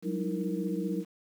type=tone cluster; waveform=sine; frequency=183.6 / 199.1 / 304.6 / 329.5 / 465.7 Hz; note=F#3 / G3 / D#4 / E4 / A#4; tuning=-13 / +27 / -37 / -1 / -2 cents; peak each=-33 / -37 / -36 / -36 / -38 dBFS; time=0.02-1.05 s; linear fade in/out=50 ms; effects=9-bit